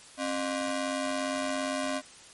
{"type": "ring-modulated tone", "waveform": "sawtooth", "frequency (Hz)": 439.4, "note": "A4", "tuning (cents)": -2, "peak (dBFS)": -22, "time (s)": [0.17, 2.02], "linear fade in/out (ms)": 50, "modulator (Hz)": 171, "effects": ["white hiss -51 dBFS RMS until 2.33 s", "MP3 48 kbps"]}